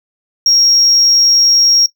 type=tone; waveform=triangle; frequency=5590 Hz; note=F8; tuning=1 cent sharp; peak=-5 dBFS; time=0.46-1.86 s; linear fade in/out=2 ms; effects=noise-tail reverb RT60 0.1 s tail -18 dB re dry + tanh soft clip ceiling -1 dBFS